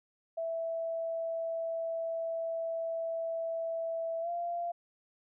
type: tone with pitch glide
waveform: sine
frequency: 659.3 to 690.1 Hz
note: E5 to F5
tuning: 0 to -21 cents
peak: -32 dBFS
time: 0.37-4.72 s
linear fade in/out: 10 ms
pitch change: +79 cents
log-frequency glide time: 4.21-4.29 s
effects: none

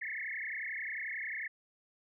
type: tone with frequency modulation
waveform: sine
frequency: 1975.5 Hz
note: B6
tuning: in tune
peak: -36 dBFS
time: 0.01-1.48 s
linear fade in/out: 10 ms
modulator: 31.2 Hz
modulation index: 7.8
effects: none

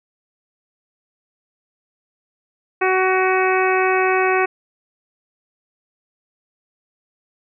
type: harmonic tone with a mistuned harmonic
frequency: 374.7 Hz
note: F#4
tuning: 22 cents sharp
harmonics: 1 / 2 / 3 / 4 / 5 / 6 / 7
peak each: -18 / -21 / -23 / -24 / -25 / -26 / -26 dBFS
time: 2.81-4.46 s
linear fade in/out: 10 ms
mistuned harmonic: 7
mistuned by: -34 cents
effects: none

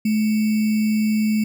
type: tone with sample-and-hold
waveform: sine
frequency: 215.3 Hz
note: A3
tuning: 37 cents flat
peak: -16 dBFS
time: 0.05-1.44 s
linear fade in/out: 5 ms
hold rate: 2450 Hz
effects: none

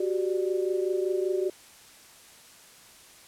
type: tone cluster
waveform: sine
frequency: 369.5 / 394.7 / 594 Hz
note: F#4 / G4 / D5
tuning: -2 / +12 / +20 cents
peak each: -26 / -30 / -35 dBFS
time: 0-1.5 s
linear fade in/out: 5 ms
effects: white hiss -52 dBFS RMS until 3.27 s + low-pass 11000 Hz 12 dB/octave

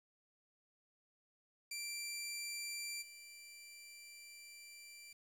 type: tone with level steps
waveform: 15% pulse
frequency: 2353 Hz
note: D7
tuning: 3 cents sharp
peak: -35 / -47 dBFS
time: 1.71-5.13 s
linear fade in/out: 5 ms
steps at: 3.01 s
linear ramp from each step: 20 ms
effects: 11-bit

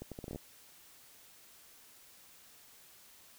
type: accelerating click train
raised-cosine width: 2 ms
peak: -29 dBFS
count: 9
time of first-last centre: 0.02-0.36 s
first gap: 97 ms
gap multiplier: 0.74
effects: white hiss -59 dBFS RMS until 3.38 s

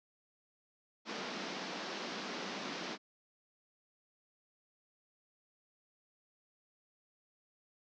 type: band-pass noise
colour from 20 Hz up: pink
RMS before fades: -42 dBFS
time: 1.05-2.98 s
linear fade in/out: 50 ms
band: 180 to 5800 Hz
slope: 48 dB/octave
effects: none

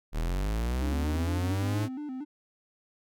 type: linear sweep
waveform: 45% pulse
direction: up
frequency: 36.51 to 110 Hz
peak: -27 dBFS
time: 0.12-1.89 s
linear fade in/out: 50 ms
type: tone with vibrato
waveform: triangle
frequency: 277.2 Hz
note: C#4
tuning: in tune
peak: -32 dBFS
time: 0.81-2.25 s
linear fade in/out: 20 ms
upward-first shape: square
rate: 4.3 Hz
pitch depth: 120 cents each way
effects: none

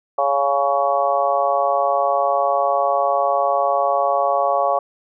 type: harmonic tone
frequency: 140 Hz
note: C#3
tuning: 18 cents sharp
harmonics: 3 / 4 / 5 / 6 / 7 / 8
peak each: -31 / -20 / -20 / -23 / -30 / -22 dBFS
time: 0.18-4.79 s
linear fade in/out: 5 ms
effects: none

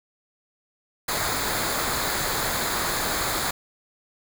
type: noise with comb filter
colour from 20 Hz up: pink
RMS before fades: -26 dBFS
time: 1.08-3.51 s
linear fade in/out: 5 ms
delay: 0.35 ms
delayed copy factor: -0.6
effects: none

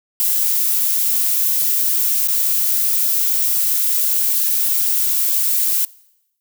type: noise with dropouts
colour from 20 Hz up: violet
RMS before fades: -17 dBFS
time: 0.2-5.85 s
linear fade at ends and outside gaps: 0 ms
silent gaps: 2.274-2.284 s
effects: noise-tail reverb RT60 0.9 s tail -23 dB re dry

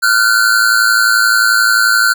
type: tone pair together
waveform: square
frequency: 1396.9 / 1508.3 Hz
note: F6 / F#6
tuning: 0 / +33 cents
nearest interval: minor second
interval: 133 cents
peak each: -12 dBFS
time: 0.02-2.14 s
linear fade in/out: 20 ms
effects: none

